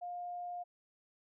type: tone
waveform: sine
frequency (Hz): 708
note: F5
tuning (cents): +23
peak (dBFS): -39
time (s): 0.01-0.64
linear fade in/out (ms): 20
effects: none